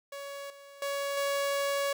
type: tone with level steps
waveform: sawtooth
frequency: 561 Hz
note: C#5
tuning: 21 cents sharp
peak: -35 / -45 / -27 / -24 dBFS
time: 0.12-1.93 s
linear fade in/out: 5 ms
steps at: 0.5 / 0.82 / 1.17 s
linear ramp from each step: 2 ms
effects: none